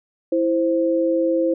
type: tone pair together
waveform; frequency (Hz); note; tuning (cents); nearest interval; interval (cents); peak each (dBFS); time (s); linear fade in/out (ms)
sine; 330.3 / 523.3; E4 / C5; +4 / 0; minor sixth; 796; -19; 0.32-1.54; 5
effects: none